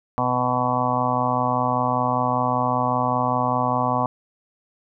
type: harmonic tone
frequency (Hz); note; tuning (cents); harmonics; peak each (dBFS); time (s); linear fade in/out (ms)
125.1; B2; +23; 1 / 2 / 4 / 5 / 6 / 7 / 8 / 9; -28 / -27 / -31 / -28 / -26 / -27 / -26 / -26; 0.18-4.06; 0
effects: none